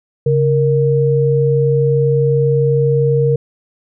sine tone pair together, 138.6 / 466.2 Hz, C#3 / A#4, 0 / 0 cents, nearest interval octave + major sixth, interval 2100 cents, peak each -13 dBFS, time 0.26-3.36 s, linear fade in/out 5 ms, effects none

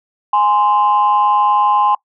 sine tone pair together, 830.6 / 1041.7 Hz, G#5 / C6, 0 / -8 cents, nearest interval major third, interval 392 cents, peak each -12 dBFS, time 0.33-1.95 s, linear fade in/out 5 ms, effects noise-tail reverb RT60 0.1 s tail -22 dB re dry + tanh soft clip ceiling -4 dBFS

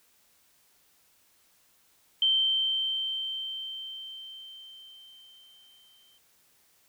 sine tone with exponential decay, 3118 Hz, G7, 10 cents flat, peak -20 dBFS, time 2.22-6.18 s, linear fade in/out 2 ms, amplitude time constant 860 ms, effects white hiss -65 dBFS RMS until 6.88 s

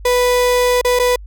35% pulse tone with dropouts, 493.9 Hz, B4, in tune, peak -10 dBFS, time 0.05-1.16 s, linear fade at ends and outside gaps 5 ms, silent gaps 0.814-0.847 / 0.991-0.996 s, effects added 50 Hz sine -31 dBFS peak until 1.26 s

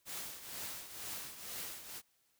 white noise with tremolo, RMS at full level -42 dBFS, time 0.05-2.02 s, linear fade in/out 50 ms, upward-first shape triangle, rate 2.1 Hz, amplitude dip 70%, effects white hiss -75 dBFS RMS until 2.39 s

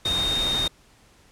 sine tone in noise, 3690 Hz, A#7, 18 cents flat, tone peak -22 dBFS, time 0.05-0.68 s, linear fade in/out 5 ms, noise pink, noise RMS -30 dBFS, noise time 0.05-0.68 s, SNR +5 dB, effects pink hiss -56 dBFS RMS until 1.31 s + low-pass 10000 Hz 12 dB/octave

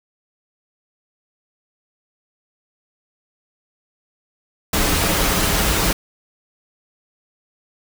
pink noise with comb filter, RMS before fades -18 dBFS, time 4.73-5.93 s, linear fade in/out 5 ms, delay 8.2 ms, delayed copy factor -0.5, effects none

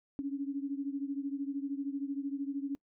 sine beating tone pair, 275.3 / 288.3 Hz, C#4 / D4, -12 / -32 cents, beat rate 13 Hz, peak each -35 / -38 dBFS, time 0.19-2.75 s, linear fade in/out 0 ms, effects noise-tail reverb RT60 0.1 s tail -24 dB re dry

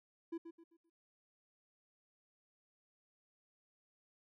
triangle tone with echo, 333.4 Hz, E4, 20 cents sharp, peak -37 dBFS, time 0.32-0.38 s, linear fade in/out 10 ms, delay 130 ms, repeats 4, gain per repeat -9 dB, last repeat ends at 0.9 s, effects none

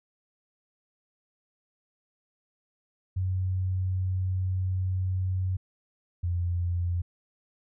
sine tone pair in turn, 93 / 87.54 Hz, F#2 / F2, +9 / +5 cents, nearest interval minor second, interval 104 cents, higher first, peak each -25 / -25 dBFS, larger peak neither, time 3.16-5.57 / 6.23-7.02 s, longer first, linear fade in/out 10 ms, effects none

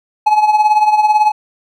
triangle tone with tremolo, 850 Hz, G#5, 40 cents sharp, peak -3 dBFS, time 0.26-1.32 s, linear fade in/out 10 ms, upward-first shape triangle, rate 18 Hz, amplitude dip 75%, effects none

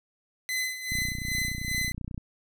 sawtooth tone with tremolo, 2027 Hz, B6, 45 cents sharp, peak -23 dBFS, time 0.49-1.92 s, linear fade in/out 0 ms, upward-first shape sine, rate 2.5 Hz, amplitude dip 70%
click train, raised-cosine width 5 ms, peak -23 dBFS, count 39, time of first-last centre 0.92-2.178 s, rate 30.2 Hz
effects none

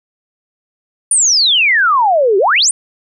sine exponential two-way sweep, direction down then up, 9660 to 369.7 to 9660 Hz, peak -8 dBFS, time 1.11-2.71 s, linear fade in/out 2 ms, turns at 2.38 s, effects none

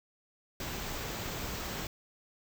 pink band-stop noise, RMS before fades -38 dBFS, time 0.6-1.87 s, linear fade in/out 2 ms, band 8300 to 12000 Hz, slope 96 dB/octave, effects none

